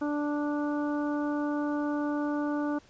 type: harmonic tone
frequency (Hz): 293.7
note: D4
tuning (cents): 0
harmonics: 1 / 2 / 3 / 4 / 5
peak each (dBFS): -28 / -36 / -39 / -41 / -42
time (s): 0.01-2.79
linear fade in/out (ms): 10
effects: pink hiss -59 dBFS RMS until 2.89 s + resampled to 16000 Hz